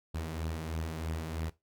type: beating tone pair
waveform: sawtooth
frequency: 77.78 / 80.88 Hz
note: D#2 / E2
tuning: 0 / -32 cents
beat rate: 3.1 Hz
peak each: -37 / -32 dBFS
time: 0.14-1.5 s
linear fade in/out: 10 ms
effects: noise-tail reverb RT60 0.2 s tail -17 dB re dry